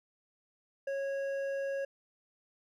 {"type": "tone with hard clipping", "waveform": "triangle", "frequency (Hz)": 550, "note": "C#5", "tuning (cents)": -14, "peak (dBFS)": -34, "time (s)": [0.87, 1.85], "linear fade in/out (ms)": 5, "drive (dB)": 11, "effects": []}